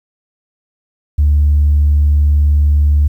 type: tone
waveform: sine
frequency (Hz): 73.42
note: D2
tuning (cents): 0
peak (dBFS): -6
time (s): 1.18-3.08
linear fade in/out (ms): 10
effects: tanh soft clip ceiling -4 dBFS + 8-bit